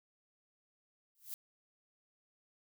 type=noise with exponential growth; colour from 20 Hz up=violet; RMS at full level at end=-39 dBFS; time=1.15-1.34 s; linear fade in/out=0 ms; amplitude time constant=41 ms; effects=none